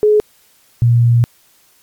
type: tone pair in turn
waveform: sine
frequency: 422.9 / 118.67 Hz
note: G#4 / A#2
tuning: +31 / +31 cents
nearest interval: octave + minor seventh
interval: 2200 cents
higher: first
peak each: -7 dBFS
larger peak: neither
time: 0.03-0.2 / 0.82-1.24 s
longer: second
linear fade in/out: 0 ms
effects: white hiss -52 dBFS RMS until 1.82 s + MP3 96 kbps